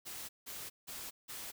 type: noise bursts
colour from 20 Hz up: white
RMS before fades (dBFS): -45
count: 4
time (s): 0.05-1.52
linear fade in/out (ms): 20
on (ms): 240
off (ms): 170
effects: none